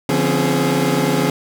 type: tone cluster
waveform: 30% pulse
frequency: 145.3 / 173.7 / 251.4 / 270.4 / 417.9 Hz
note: D3 / F3 / B3 / C#4 / G#4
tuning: -18 / -9 / +31 / -43 / +11 cents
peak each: -19 dBFS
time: 0.09-1.3 s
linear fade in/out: 2 ms
effects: none